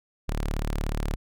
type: tone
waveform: sawtooth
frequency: 36.71 Hz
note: D1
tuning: in tune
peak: -22 dBFS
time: 0.28-1.16 s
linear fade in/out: 10 ms
effects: none